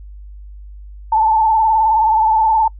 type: tone with vibrato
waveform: sine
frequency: 880 Hz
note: A5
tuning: in tune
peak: -10 dBFS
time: 1.12-2.68 s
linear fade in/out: 5 ms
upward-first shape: triangle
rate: 19 Hz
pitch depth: 65 cents each way
effects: noise-tail reverb RT60 0.1 s tail -26 dB re dry + added 50 Hz sine -32 dBFS peak until 2.79 s